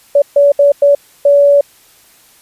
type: tone bursts at uneven times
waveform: sine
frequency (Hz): 570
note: C#5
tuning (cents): +48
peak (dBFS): -4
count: 5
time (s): 0.15-0.22 / 0.36-0.52 / 0.59-0.72 / 0.82-0.95 / 1.25-1.61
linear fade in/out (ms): 5
effects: white hiss -46 dBFS RMS until 2.41 s + resampled to 32000 Hz